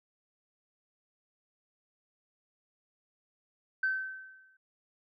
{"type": "tone with exponential decay", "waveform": "sine", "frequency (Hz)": 1539, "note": "G6", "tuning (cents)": -32, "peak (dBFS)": -24, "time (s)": [3.83, 4.57], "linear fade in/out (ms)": 5, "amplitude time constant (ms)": 160, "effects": ["tanh soft clip ceiling -21 dBFS"]}